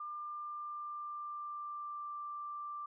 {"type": "tone with pitch glide", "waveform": "sine", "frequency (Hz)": [1196, 1178.9], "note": ["D6", "D6"], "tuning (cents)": [31, 6], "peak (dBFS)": -40, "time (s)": [0, 2.86], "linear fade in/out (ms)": 5, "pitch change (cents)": -25, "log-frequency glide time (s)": [0.11, 2.15], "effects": []}